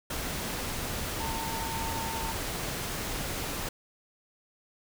sine tone in noise, 904 Hz, A5, 47 cents sharp, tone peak -35 dBFS, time 1.2-2.32 s, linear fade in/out 5 ms, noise pink, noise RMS -34 dBFS, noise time 0.1-3.69 s, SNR -4 dB, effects none

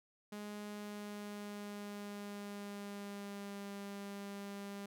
sawtooth tone with pitch glide, 207.7 to 200.4 Hz, G#3 to G3, 0 to +38 cents, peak -40 dBFS, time 0.32-4.86 s, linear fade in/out 5 ms, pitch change -62 cents, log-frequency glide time 0.69-3.67 s, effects none

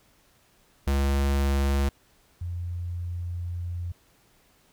square / sine tone pair in turn, 69.3 / 87.31 Hz, C#2 / F2, 0 / 0 cents, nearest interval major third, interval 400 cents, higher second, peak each -22 / -29 dBFS, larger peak first, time 0.87-1.89 / 2.41-3.92 s, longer second, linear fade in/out 5 ms, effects pink hiss -62 dBFS RMS until 4.72 s

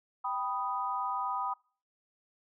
sine chord, G augmented, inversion none, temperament equal, 784 / 987.8 / 1244.5 Hz, G5 / B5 / D#6, 0 / 0 / 0 cents, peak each -37 / -34 / -35 dBFS, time 0.24-1.54 s, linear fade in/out 10 ms, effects noise-tail reverb RT60 0.4 s tail -25 dB re dry

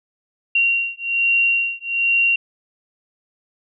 sine beating tone pair, 2755 / 2756.2 Hz, F7 / F7, -24 / -23 cents, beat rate 1.2 Hz, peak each -19 dBFS, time 0.55-2.36 s, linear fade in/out 5 ms, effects none

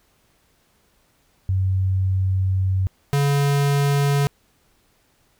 sine / square tone pair in turn, 94.6 / 141.74 Hz, F#2 / C#3, +39 / +39 cents, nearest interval perfect fifth, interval 700 cents, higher second, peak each -17 dBFS, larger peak neither, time 1.49-2.87 / 3.13-4.27 s, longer first, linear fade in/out 0 ms, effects pink hiss -62 dBFS RMS until 5.39 s

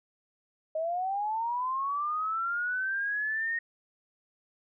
sine linear sweep, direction up, 621 to 1864.7 Hz, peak -28 dBFS, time 0.75-3.59 s, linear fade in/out 5 ms, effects none

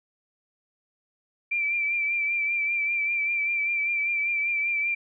sine tone with vibrato, 2349 Hz, D7, in tune, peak -23 dBFS, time 1.51-4.95 s, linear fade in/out 10 ms, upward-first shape triangle, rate 5.1 Hz, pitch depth 44 cents each way, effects none

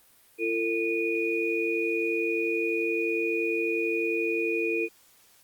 sine tone cluster, 339.8 / 451.3 / 2460 Hz, F4 / A4 / D#7, -47 / +44 / -20 cents, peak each -29 dBFS, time 0.38-4.89 s, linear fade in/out 50 ms, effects white hiss -59 dBFS RMS until 5.43 s + Opus 32 kbps

